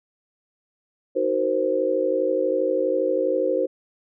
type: chord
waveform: sine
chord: C half-diminished seventh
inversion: first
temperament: just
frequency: 314 / 376.7 / 470.9 / 523.3 Hz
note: Eb4 / Gb4 / Bb4 / C5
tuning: +16 / +31 / +18 / 0 cents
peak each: -28 / -26 / -26 / -22 dBFS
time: 1.15-3.67 s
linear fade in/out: 20 ms
effects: none